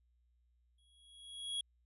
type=tone with exponential growth; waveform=square; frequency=3322 Hz; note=G#7; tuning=in tune; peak=-35 dBFS; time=0.78-1.61 s; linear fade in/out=5 ms; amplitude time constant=180 ms; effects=added 60 Hz sine -70 dBFS peak until 1.85 s + resampled to 32000 Hz